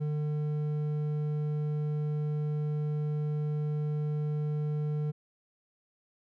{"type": "tone with hard clipping", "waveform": "sine", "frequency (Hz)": 150, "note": "D3", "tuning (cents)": 37, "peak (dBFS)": -30, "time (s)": [0, 5.12], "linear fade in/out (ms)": 20, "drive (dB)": 6, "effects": []}